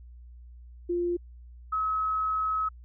sine tone pair in turn, 349.2 / 1283.1 Hz, F4 / E6, 0 / -47 cents, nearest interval octave + major seventh, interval 2253 cents, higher second, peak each -25 dBFS, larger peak neither, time 0.89-1.17 / 1.72-2.69 s, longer second, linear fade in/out 10 ms, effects added 60 Hz sine -45 dBFS peak until 2.84 s

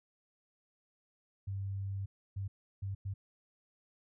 sine tone bursts at uneven times, 98 Hz, G2, in tune, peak -35 dBFS, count 4, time 1.47-2.06 / 2.36-2.48 / 2.82-2.95 / 3.05-3.14 s, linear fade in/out 10 ms, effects none

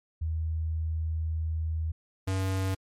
sine / square tone pair in turn, 80 / 95.14 Hz, D#2 / F#2, +49 / +49 cents, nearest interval minor third, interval 300 cents, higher second, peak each -27 dBFS, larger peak neither, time 0.21-1.92 / 2.27-2.75 s, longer first, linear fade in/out 10 ms, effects MP3 64 kbps

